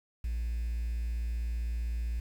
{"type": "tone", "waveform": "triangle", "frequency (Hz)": 57.8, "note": "A#1", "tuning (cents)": -14, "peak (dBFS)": -27, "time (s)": [0.24, 2.2], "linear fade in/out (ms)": 5, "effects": ["tanh soft clip ceiling -26 dBFS", "9-bit"]}